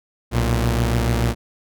sawtooth tone pair together, 61.74 / 116.55 Hz, B1 / A#2, 0 / 0 cents, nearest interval major seventh, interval 1100 cents, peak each -16 dBFS, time 0.31-1.35 s, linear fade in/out 50 ms, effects none

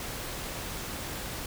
pink noise, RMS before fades -37 dBFS, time 0-1.46 s, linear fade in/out 2 ms, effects none

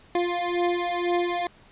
25% pulse beating tone pair, 349.2 / 351.2 Hz, F4 / F4, 0 / +10 cents, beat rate 2 Hz, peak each -23 / -22 dBFS, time 0.15-1.47 s, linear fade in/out 2 ms, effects pink hiss -54 dBFS RMS until 1.71 s + resampled to 8000 Hz

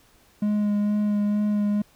triangle tone with vibrato, 207.7 Hz, G#3, in tune, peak -18 dBFS, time 0.42-1.82 s, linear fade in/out 5 ms, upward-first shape sine, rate 2.2 Hz, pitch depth 14 cents each way, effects pink hiss -58 dBFS RMS until 1.95 s

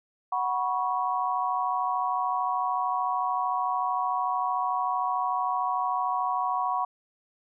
sine chord, F# suspended fourth, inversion none, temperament equal with one note detuned, 740 / 975.3 / 1108.7 Hz, F#5 / B5 / C#6, 0 / -22 / 0 cents, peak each -29 dBFS, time 0.32-6.85 s, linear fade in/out 5 ms, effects none

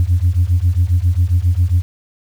sine beating tone pair, 84.6 / 92 Hz, E2 / F#2, +45 / -9 cents, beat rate 7.4 Hz, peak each -13 dBFS, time 0-1.82 s, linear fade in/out 0 ms, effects tanh soft clip ceiling -6 dBFS + 7-bit

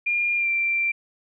sine tone with pitch glide, 2409 to 2358 Hz, D7 to D7, +43 to +6 cents, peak -20 dBFS, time 0.06-0.92 s, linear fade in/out 10 ms, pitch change -37 cents, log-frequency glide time 0.37-0.48 s, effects none

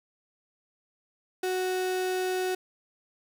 35% pulse tone, 370 Hz, F#4, in tune, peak -25 dBFS, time 1.43-2.55 s, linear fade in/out 5 ms, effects none

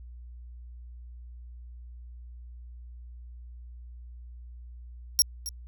25% pulse tone with echo, 5588 Hz, F8, in tune, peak -12 dBFS, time 5.19-5.22 s, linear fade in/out 0 ms, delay 270 ms, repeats 1, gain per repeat -15 dB, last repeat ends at 5.49 s, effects added 60 Hz sine -42 dBFS peak until 5.67 s

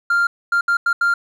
triangle tone bursts at uneven times, 1395 Hz, F6, 2 cents flat, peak -11 dBFS, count 5, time 0.1-0.27 / 0.52-0.61 / 0.68-0.77 / 0.86-0.93 / 1.01-1.14 s, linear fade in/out 5 ms, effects tanh soft clip ceiling -8 dBFS

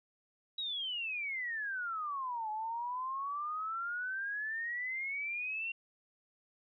sine exponential two-way sweep, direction down then up, 3884 to 848 to 2754 Hz, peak -35 dBFS, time 0.58-5.72 s, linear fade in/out 5 ms, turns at 2.5 s, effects none

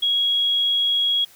sine tone, 3314 Hz, G#7, 4 cents flat, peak -17 dBFS, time 0.02-1.25 s, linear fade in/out 10 ms, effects white hiss -50 dBFS RMS until 1.35 s

